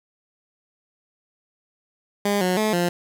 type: tone with pitch steps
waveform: 15% pulse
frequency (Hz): 203.3 / 182.3 / 215.5 / 174.9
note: G#3 / F#3 / A3 / F3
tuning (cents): -37 / -25 / -36 / +3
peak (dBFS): -13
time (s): 2.25-2.89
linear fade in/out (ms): 5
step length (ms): 160
effects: none